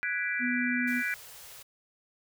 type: chord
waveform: sine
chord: G# half-diminished seventh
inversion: third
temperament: equal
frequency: 1480 / 1661.2 / 1975.5 / 2349 Hz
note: F#6 / G#6 / B6 / D7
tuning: 0 / 0 / 0 / 0 cents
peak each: -34 dBFS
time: 0.03-1.14 s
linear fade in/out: 0 ms
type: tone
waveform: sine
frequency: 246.9 Hz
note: B3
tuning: in tune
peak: -29 dBFS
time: 0.39-1.03 s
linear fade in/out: 50 ms
type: band-stop noise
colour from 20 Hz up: white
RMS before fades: -48 dBFS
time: 0.87-1.63 s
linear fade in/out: 10 ms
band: 170 to 390 Hz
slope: 48 dB/octave
effects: none